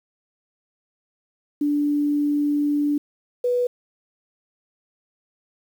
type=tone pair in turn; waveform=sine; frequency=292 / 491.1 Hz; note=D4 / B4; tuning=-10 / -10 cents; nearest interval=major sixth; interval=900 cents; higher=second; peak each=-18 dBFS; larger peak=neither; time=1.61-2.98 / 3.44-3.67 s; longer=first; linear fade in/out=5 ms; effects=8-bit